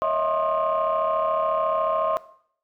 sine tone cluster, 556 / 635 / 669 / 1063 / 1229 Hz, C#5 / D#5 / E5 / C6 / D#6, +5 / +35 / +25 / +27 / -22 cents, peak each -29 / -24 / -30 / -23 / -30 dBFS, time 0.02-2.17 s, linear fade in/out 0 ms, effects noise-tail reverb RT60 0.6 s tail -18 dB re dry + tanh soft clip ceiling -14 dBFS

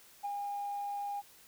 sine tone with ADSR envelope, 811 Hz, G#5, 41 cents flat, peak -31 dBFS, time 0.23-1.22 s, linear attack 22 ms, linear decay 22 ms, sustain -3 dB, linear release 32 ms, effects tanh soft clip ceiling -30 dBFS + white hiss -59 dBFS RMS until 1.47 s

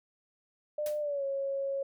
sine tone with pitch glide, 599 to 549.3 Hz, D5 to C#5, +34 to -16 cents, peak -30 dBFS, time 0.78-1.83 s, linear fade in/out 5 ms, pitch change -150 cents, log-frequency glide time 1-1.24 s
white noise with exponential decay, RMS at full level -41 dBFS, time 0.86-1.04 s, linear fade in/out 1 ms, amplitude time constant 37 ms
effects none

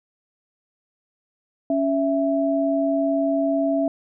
sine tone pair together, 279.1 / 661.1 Hz, C#4 / E5, +12 / +5 cents, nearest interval octave + minor third, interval 1493 cents, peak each -21 dBFS, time 1.7-3.88 s, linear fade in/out 2 ms, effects none

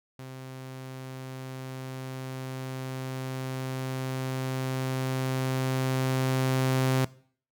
sawtooth tone with level ramp, 130.81 Hz, C3, in tune, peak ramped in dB -36 to -18 dBFS, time 0.19-7.05 s, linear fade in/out 2 ms, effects noise-tail reverb RT60 0.5 s tail -20 dB re dry

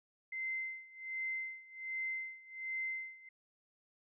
sine tone with tremolo, 2073 Hz, C7, 17 cents flat, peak -35 dBFS, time 0.32-3.29 s, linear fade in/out 5 ms, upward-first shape sine, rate 1.3 Hz, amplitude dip 90%, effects none

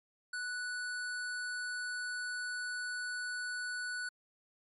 square tone, 1480 Hz, F#6, in tune, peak -37 dBFS, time 0.33-4.09 s, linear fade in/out 5 ms, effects MP3 48 kbps

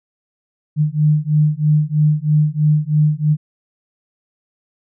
sine beating tone pair, 150 / 153.1 Hz, D3 / D#3, +37 / -28 cents, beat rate 3.1 Hz, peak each -15 dBFS, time 0.76-3.37 s, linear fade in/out 50 ms, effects none

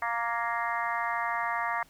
harmonic tone with a mistuned harmonic, 233.1 Hz, A#3, in tune, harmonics 3 / 4 / 5 / 6 / 7 / 8 / 9, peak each -35 / -33 / -33 / -40 / -38 / -36 / -39 dBFS, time 0.02-1.83 s, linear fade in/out 2 ms, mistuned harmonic 7, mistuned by +41 cents, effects pink hiss -60 dBFS RMS until 1.89 s

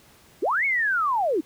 sine linear two-way sweep, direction up then down, 277.2 to 2241 to 277.2 Hz, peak -20 dBFS, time 0.42-1.41 s, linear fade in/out 10 ms, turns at 0.65 s, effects pink hiss -54 dBFS RMS until 1.45 s + high-pass 60 Hz 12 dB/octave

